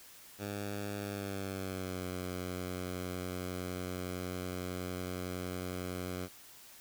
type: tone with pitch glide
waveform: 10% pulse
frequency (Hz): 101.4 to 90.86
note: G#2 to F#2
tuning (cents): -41 to -31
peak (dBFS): -29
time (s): 0.38-6.29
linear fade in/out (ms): 50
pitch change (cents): -190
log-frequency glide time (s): 0.99-2.05
effects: white hiss -55 dBFS RMS until 6.8 s